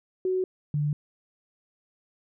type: tone pair in turn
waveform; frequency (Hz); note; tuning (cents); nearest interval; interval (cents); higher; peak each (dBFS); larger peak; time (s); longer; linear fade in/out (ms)
sine; 372 / 147.63; F#4 / D3; +9 / +9; octave + major third; 1600; first; -23; neither; 0.25-0.44 / 0.74-0.93; neither; 2
effects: none